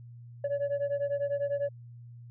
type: beating tone pair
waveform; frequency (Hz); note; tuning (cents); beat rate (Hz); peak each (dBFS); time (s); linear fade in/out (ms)
sine; 565 / 575; C#5 / D5; +33 / -37; 10; -28 / -30; 0.44-1.69; 5
effects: tanh soft clip ceiling -25 dBFS + added 119 Hz sine -45 dBFS peak until 2.3 s